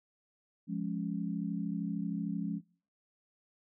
sine chord, Db major, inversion first, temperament equal, 174.61 / 207.7 / 277.2 Hz, F3 / Ab3 / Db4, 0 / 0 / 0 cents, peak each -36 / -36 / -39 dBFS, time 0.67-2.61 s, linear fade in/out 50 ms, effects noise-tail reverb RT60 0.4 s tail -19 dB re dry

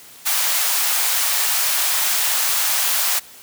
white high-pass noise, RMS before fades -19 dBFS, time 0.25-3.2 s, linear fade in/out 20 ms, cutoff 670 Hz, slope 24 dB/octave, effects white hiss -43 dBFS RMS until 3.42 s + high-pass 60 Hz 12 dB/octave

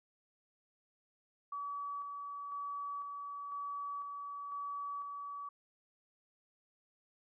sine tone with tremolo, 1142 Hz, D6, 49 cents flat, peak -38 dBFS, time 1.52-5.49 s, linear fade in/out 5 ms, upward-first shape square, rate 1 Hz, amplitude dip 30%, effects none

